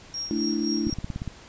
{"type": "tone with tremolo", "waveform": "sine", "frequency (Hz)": 5588, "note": "F8", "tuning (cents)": 0, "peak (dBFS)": -28, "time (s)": [0.14, 0.94], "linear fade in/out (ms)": 2, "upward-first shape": "sine", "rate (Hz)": 3.9, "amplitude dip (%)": 75}
{"type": "chord", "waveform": "sine", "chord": "A suspended fourth", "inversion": "none", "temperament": "equal", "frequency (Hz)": [220, 293.7, 329.6], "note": ["A3", "D4", "E4"], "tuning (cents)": [0, 0, 0], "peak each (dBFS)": -28, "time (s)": [0.31, 0.9], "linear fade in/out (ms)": 0}
{"type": "click train", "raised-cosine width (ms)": 5, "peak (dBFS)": -18, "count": 8, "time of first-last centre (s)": [0.87, 1.277], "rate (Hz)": 17.2}
{"effects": ["pink hiss -48 dBFS RMS until 1.48 s", "resampled to 16000 Hz"]}